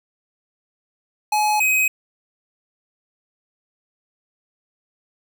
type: tone pair in turn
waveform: square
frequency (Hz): 846 / 2527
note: G#5 / D#7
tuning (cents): +32 / +26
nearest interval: octave + perfect fifth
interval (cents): 1894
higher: second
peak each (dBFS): -17 / -16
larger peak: second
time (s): 1.32-1.6 / 1.6-1.88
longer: neither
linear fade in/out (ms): 5
effects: none